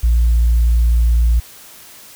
sine tone, 58 Hz, A#1, 8 cents flat, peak -8 dBFS, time 0.03-1.4 s, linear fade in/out 10 ms, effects tanh soft clip ceiling -7 dBFS + white hiss -40 dBFS RMS until 2.15 s

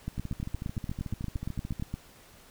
two click trains, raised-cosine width 5 ms, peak -20 / -23 dBFS, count 17 / 23, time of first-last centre 0.08-1.94 / 0.18-1.798 s, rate 8.6 / 13.6 Hz, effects pink hiss -55 dBFS RMS until 2.5 s

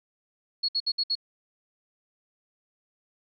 sine tone bursts, 4339 Hz, C#8, 38 cents flat, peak -23 dBFS, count 5, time 0.63-1.154 s, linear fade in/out 10 ms, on 56 ms, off 61 ms, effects none

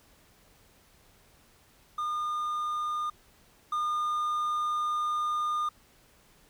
triangle tone pair in turn, 1215 / 1215 Hz, D#6 / D#6, -42 / -42 cents, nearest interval unison, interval 0 cents, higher neither, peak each -27 / -25 dBFS, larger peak second, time 1.98-3.1 / 3.72-5.69 s, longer second, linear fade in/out 5 ms, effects pink hiss -61 dBFS RMS until 6.49 s

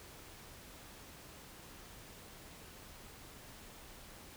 silence, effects pink hiss -54 dBFS RMS until 4.36 s

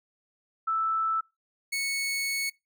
sine / sawtooth tone pair in turn, 1318.5 / 2209 Hz, E6 / C#7, 0 / -7 cents, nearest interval major sixth, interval 893 cents, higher second, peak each -24 dBFS, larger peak neither, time 0.67-1.21 / 1.72-2.5 s, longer second, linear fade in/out 10 ms, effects noise-tail reverb RT60 0.2 s tail -22 dB re dry

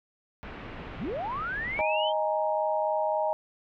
pink low-pass noise, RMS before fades -41 dBFS, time 0.43-1.81 s, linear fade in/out 0 ms, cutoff 2800 Hz, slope 24 dB/octave
sine linear sweep, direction up, 61.74 to 3194 Hz, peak -30 dBFS, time 0.97-2.13 s, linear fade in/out 50 ms
sine chord, D# suspended fourth, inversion none, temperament just, 622.3 / 829.7 / 933.4 Hz, D#5 / G#5 / A#5, 0 / -2 / +2 cents, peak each -27 / -30 / -31 dBFS, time 1.79-3.33 s, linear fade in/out 0 ms
effects none

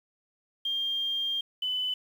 sine tone pair in turn, 3200 / 3008 Hz, G7 / F#7, +35 / +28 cents, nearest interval minor second, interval 107 cents, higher first, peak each -27 dBFS, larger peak neither, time 0.65-1.41 / 1.62-1.94 s, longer first, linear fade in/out 5 ms, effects 9-bit

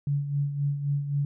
sine tone with tremolo, 142.7 Hz, D3, 49 cents flat, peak -22 dBFS, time 0.07-1.25 s, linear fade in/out 2 ms, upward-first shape sine, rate 3.8 Hz, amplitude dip 60%, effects none

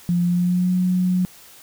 sine tone with pitch glide, 174.61 to 182.24 Hz, F3 to F#3, 0 to -26 cents, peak -16 dBFS, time 0.09-1.25 s, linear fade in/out 0 ms, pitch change +74 cents, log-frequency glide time 0.23-0.73 s, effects white hiss -46 dBFS RMS until 1.62 s

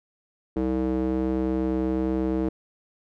square tone with band-pass filter, 64.2 Hz, C2, 32 cents flat, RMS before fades -25 dBFS, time 0.56-2.49 s, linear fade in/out 5 ms, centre 350 Hz, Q 2.4, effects none

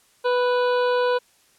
harmonic tone, 493.9 Hz, B4, in tune, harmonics 1 / 2 / 3 / 5 / 6 / 7 / 8 / 9, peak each -19 / -25 / -29 / -39 / -40 / -42 / -38 / -44 dBFS, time 0.24-1.19 s, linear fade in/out 20 ms, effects white hiss -59 dBFS RMS until 1.58 s + low-pass 11000 Hz 12 dB/octave

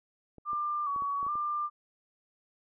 clicks, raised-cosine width 2 ms, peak -36 dBFS, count 7, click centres 0.383 / 0.532 / 0.962 / 1.022 / 1.229 / 1.266 / 1.355 s
sine tone with vibrato, 1160 Hz, D6, 22 cents flat, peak -29 dBFS, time 0.45-1.7 s, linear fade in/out 50 ms, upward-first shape square, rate 1.2 Hz, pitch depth 48 cents each way
effects none

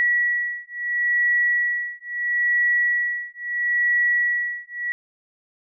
sine beating tone pair, 1933 / 1933.75 Hz, B6 / B6, -38 / -37 cents, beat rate 0.75 Hz, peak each -22 dBFS, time 0-4.92 s, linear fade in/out 0 ms, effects none

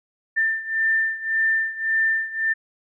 sine beating tone pair, 1788 / 1789.8 Hz, A6 / A6, +27 / +29 cents, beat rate 1.8 Hz, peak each -21 / -24 dBFS, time 0.36-2.54 s, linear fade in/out 20 ms, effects none

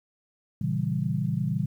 sine chord, A# diminished seventh, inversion none, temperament equal, 116.54 / 138.59 / 164.81 / 196 Hz, A#2 / C#3 / E3 / G3, 0 / 0 / 0 / 0 cents, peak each -31 / -29 / -29 / -31 dBFS, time 0.61-1.66 s, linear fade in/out 5 ms, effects 10-bit

